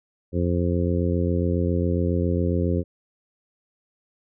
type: harmonic tone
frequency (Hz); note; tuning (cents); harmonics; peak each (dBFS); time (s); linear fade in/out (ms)
87.31; F2; 0; 1 / 2 / 3 / 4 / 5 / 6; -23 / -26 / -28 / -29 / -30 / -31; 0.32-2.84; 50
effects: none